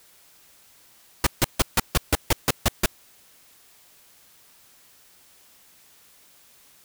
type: noise bursts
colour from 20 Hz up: pink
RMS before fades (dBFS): -18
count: 10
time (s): 1.24-2.86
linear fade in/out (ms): 2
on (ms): 27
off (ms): 150
effects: white hiss -55 dBFS RMS until 6.84 s